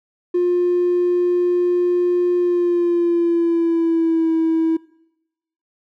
triangle tone with pitch glide, 354.2 to 324.8 Hz, F4 to E4, +24 to -26 cents, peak -11 dBFS, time 0.34-4.77 s, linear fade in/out 10 ms, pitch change -150 cents, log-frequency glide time 2.37-4.32 s, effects noise-tail reverb RT60 0.9 s tail -25 dB re dry + tanh soft clip ceiling -11 dBFS

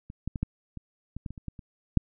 clicks, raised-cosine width 5 ms, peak -28 / -18 / -20 / -14 / -26 / -24 / -22 / -26 / -29 / -22 / -30 / -7 dBFS, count 12, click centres 0.101 / 0.276 / 0.358 / 0.43 / 0.773 / 1.166 / 1.262 / 1.306 / 1.378 / 1.483 / 1.592 / 1.973 s, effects none

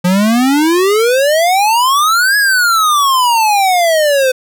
square exponential two-way sweep, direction up then down, 174.61 to 1692 to 507 Hz, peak -9 dBFS, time 0.04-4.32 s, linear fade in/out 10 ms, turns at 2.37 s, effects none

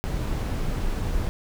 brown noise, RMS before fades -26 dBFS, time 0.04-1.29 s, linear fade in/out 0 ms, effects none

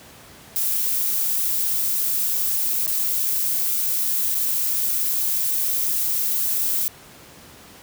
violet noise with dropouts, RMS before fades -22 dBFS, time 0.56-6.88 s, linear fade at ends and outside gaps 0 ms, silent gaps 2.863-2.877 / 4.346-4.351 s, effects pink hiss -45 dBFS RMS until 7.82 s + high-pass 80 Hz 12 dB/octave

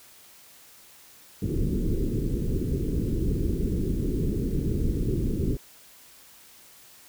pink low-pass noise, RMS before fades -26 dBFS, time 1.42-5.57 s, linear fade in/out 2 ms, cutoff 420 Hz, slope 48 dB/octave, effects white hiss -52 dBFS RMS until 7.08 s

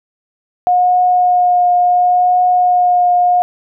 sine tone with vibrato, 719 Hz, F#5, 50 cents flat, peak -8 dBFS, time 0.67-3.42 s, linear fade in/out 0 ms, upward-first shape triangle, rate 0.71 Hz, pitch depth 16 cents each way, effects none

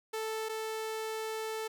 sawtooth tone pair in turn, 440 / 440 Hz, A4 / A4, 0 / 0 cents, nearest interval unison, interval 0 cents, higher neither, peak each -30 / -31 dBFS, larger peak first, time 0.13-0.49 / 0.49-1.68 s, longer second, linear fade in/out 10 ms, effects none

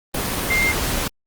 sine tone in noise, 2100 Hz, C7, 6 cents sharp, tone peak -17 dBFS, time 0.5-0.72 s, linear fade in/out 5 ms, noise pink, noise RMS -23 dBFS, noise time 0.14-1.08 s, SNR +3 dB, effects Opus 24 kbps

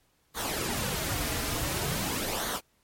pink noise with flanger, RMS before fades -31 dBFS, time 0.34-2.61 s, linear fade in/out 50 ms, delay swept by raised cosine 0.38 to 5.48 ms, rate 0.47 Hz, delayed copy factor -0.6, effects pink hiss -69 dBFS RMS until 2.83 s + MP3 64 kbps

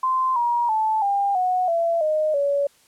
sine tone with pitch steps, 1038 / 951.9 / 872.9 / 800.4 / 734 / 673.1 / 617.2 / 566 Hz, C6 / A#5 / A5 / G5 / F#5 / E5 / D#5 / C#5, -14 / +36 / -14 / +36 / -14 / +36 / -14 / +36 cents, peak -18 dBFS, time 0.03-2.67 s, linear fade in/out 5 ms, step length 330 ms, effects white hiss -57 dBFS RMS until 2.87 s + low-pass 11000 Hz 12 dB/octave

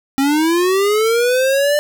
square linear sweep, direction up, 267 to 596 Hz, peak -13 dBFS, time 0.18-1.79 s, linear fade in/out 0 ms, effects none

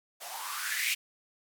violet noise with band-pass filter sweep, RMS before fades -34 dBFS, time 0.2-0.95 s, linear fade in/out 20 ms, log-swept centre 630 to 2600 Hz, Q 6.2, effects none

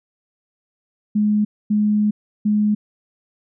sine tone bursts at uneven times, 210 Hz, G#3, 19 cents sharp, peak -14 dBFS, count 3, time 1.15-1.45 / 1.7-2.11 / 2.45-2.75 s, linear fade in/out 10 ms, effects none

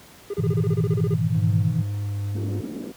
triangle tone bursts, 404.4 Hz, G#4, 46 cents flat, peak -23 dBFS, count 13, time 0.3-1.142 s, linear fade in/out 5 ms, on 38 ms, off 29 ms
sine chord, E major seventh, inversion first, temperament equal with one note detuned, 103.83 / 120.86 / 155.56 / 164.81 Hz, G#2 / B2 / D#3 / E3, 0 / -37 / 0 / 0 cents, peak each -25 / -25 / -25 / -24 dBFS, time 0.38-1.82 s, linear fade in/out 10 ms
triangle tone with vibrato, 101.7 Hz, G#2, 36 cents flat, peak -22 dBFS, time 1.34-2.61 s, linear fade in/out 10 ms, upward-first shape sine, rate 2 Hz, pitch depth 13 cents each way
pink band-pass noise, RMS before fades -33 dBFS, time 2.35-2.92 s, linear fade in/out 5 ms, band 220 to 370 Hz, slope 24 dB/octave
effects pink hiss -48 dBFS RMS until 2.96 s + high-pass 60 Hz 12 dB/octave

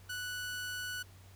sawtooth tone, 1480 Hz, F#6, in tune, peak -34 dBFS, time 0.09-1.03 s, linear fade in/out 10 ms, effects added 94 Hz sine -54 dBFS peak until 1.35 s + pink hiss -61 dBFS RMS until 1.35 s

